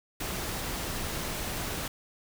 pink noise, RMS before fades -34 dBFS, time 0.2-1.88 s, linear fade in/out 5 ms, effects none

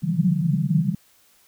white band-pass noise, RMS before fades -21 dBFS, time 0.02-0.95 s, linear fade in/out 5 ms, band 140 to 190 Hz, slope 96 dB/octave, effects white hiss -58 dBFS RMS until 1.47 s

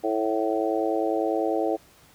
harmonic tone with a mistuned harmonic, 110 Hz, A2, in tune, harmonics 3 / 4 / 5 / 6 / 7, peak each -27 / -28 / -29 / -30 / -30 dBFS, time 0.03-1.77 s, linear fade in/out 20 ms, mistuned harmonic 7, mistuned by -19 cents, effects pink hiss -55 dBFS RMS until 2.14 s + high-pass 60 Hz 12 dB/octave

